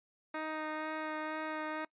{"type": "tone with vibrato", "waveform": "10% pulse", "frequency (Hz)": 310.9, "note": "D#4", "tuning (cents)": -1, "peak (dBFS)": -28, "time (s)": [0.34, 1.85], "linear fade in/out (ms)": 5, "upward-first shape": "sine", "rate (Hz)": 2.1, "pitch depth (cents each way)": 11, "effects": ["noise-tail reverb RT60 0.1 s tail -23 dB re dry", "resampled to 8000 Hz"]}